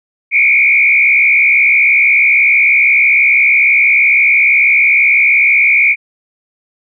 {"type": "tone with frequency modulation", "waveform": "sine", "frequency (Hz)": 2298, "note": "D7", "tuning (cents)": -38, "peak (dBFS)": -6, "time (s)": [0.31, 5.96], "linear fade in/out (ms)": 50, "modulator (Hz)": 66.1, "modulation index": 2, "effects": []}